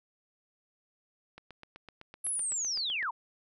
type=click train; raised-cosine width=0.3 ms; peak=-31 dBFS; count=14; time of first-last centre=1.38-3.028 s; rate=7.89 Hz
type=linear sweep; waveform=sine; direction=down; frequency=11175 to 830.6 Hz; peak=-30 dBFS; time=2.24-3.11 s; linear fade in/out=10 ms
effects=none